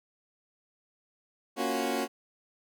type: chord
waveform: 20% pulse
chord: Gb major seventh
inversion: first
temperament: equal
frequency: 233.1 / 277.2 / 349.2 / 370 Hz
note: Bb3 / Db4 / F4 / Gb4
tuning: 0 / 0 / 0 / 0 cents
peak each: -29 / -28 / -33 / -28 dBFS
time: 1.56-2.08 s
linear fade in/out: 50 ms
effects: none